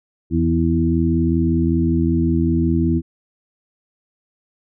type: harmonic tone with a mistuned harmonic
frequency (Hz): 82.41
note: E2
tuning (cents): 0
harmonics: 1 / 2 / 3 / 4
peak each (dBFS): -20 / -20 / -20 / -20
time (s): 0.3-3.02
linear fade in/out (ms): 50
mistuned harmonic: 3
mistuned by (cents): +20
effects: none